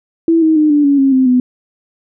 sine tone with pitch steps, 330 / 317.3 / 305.1 / 293.3 / 282 / 271.2 / 260.7 / 250.7 Hz, E4 / D#4 / D#4 / D4 / C#4 / C#4 / C4 / B3, +2 / +34 / -34 / -2 / +30 / -38 / -6 / +26 cents, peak -7 dBFS, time 0.28-1.4 s, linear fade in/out 2 ms, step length 140 ms, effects none

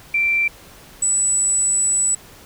sine tone pair in turn, 2349 / 7901 Hz, D7 / B8, 0 / 0 cents, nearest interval octave + major sixth, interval 2100 cents, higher second, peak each -15 dBFS, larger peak neither, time 0.14-0.48 / 1.02-2.15 s, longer second, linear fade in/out 5 ms, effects pink hiss -44 dBFS RMS until 2.45 s

